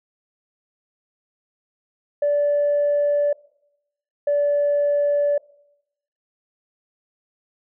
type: tone pair in turn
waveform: sine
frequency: 581 / 578.8 Hz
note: D5 / D5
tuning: -19 / -25 cents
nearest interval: unison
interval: 6 cents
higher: first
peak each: -15 dBFS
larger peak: neither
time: 2.22-3.33 / 4.27-5.38 s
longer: neither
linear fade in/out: 5 ms
effects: noise-tail reverb RT60 0.8 s tail -22 dB re dry + tanh soft clip ceiling -13 dBFS